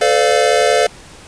square chord, D minor seventh, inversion second, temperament equal with one note detuned, 440 / 510.7 / 587.3 / 698.5 Hz, A4 / C5 / D5 / F5, 0 / -42 / 0 / 0 cents, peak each -17 dBFS, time 0.01-0.87 s, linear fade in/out 5 ms, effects pink hiss -39 dBFS RMS until 1.27 s + resampled to 22050 Hz

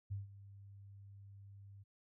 sine tone with ADSR envelope, 99.4 Hz, G2, 25 cents sharp, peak -37 dBFS, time 0.1-1.84 s, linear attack 20 ms, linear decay 150 ms, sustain -16 dB, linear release 20 ms, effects none

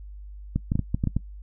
clicks, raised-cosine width 5 ms, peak -11 dBFS, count 8, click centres 0.56 / 0.719 / 0.755 / 0.793 / 0.945 / 1.039 / 1.073 / 1.166 s, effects noise-tail reverb RT60 0.1 s tail -20 dB re dry + added 50 Hz sine -38 dBFS peak until 1.42 s

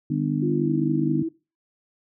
harmonic tone, 50.2 Hz, G1, 42 cents sharp, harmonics 3 / 4 / 5 / 6, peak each -25 / -33 / -26 / -27 dBFS, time 0.1-1.23 s, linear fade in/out 5 ms
sine tone with pitch glide, 349.2 to 325.8 Hz, F4 to E4, 0 to -20 cents, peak -24 dBFS, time 0.42-1.29 s, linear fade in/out 10 ms, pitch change -120 cents, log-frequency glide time 0.57-0.73 s
effects noise-tail reverb RT60 0.3 s tail -21 dB re dry

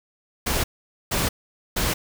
pink noise bursts, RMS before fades -23 dBFS, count 3, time 0.46-1.94 s, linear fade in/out 10 ms, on 180 ms, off 470 ms, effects none

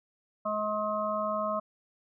harmonic tone with a mistuned harmonic, 211.6 Hz, G#3, 33 cents sharp, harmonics 1 / 3 / 5 / 6, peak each -38 / -31 / -33 / -35 dBFS, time 0.45-1.6 s, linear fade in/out 10 ms, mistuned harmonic 5, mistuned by +16 cents, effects none

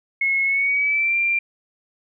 sine tone with pitch glide, 2177 to 2374 Hz, C#7 to D7, -32 to +18 cents, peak -17 dBFS, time 0.21-1.39 s, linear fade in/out 5 ms, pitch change +150 cents, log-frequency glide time 0.44-1.17 s, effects none

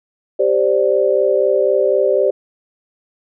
sine chord, G suspended fourth, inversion none, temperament equal, 392 / 523.3 / 587.3 Hz, G4 / C5 / D5, 0 / 0 / 0 cents, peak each -16 dBFS, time 0.39-2.31 s, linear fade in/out 10 ms, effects none

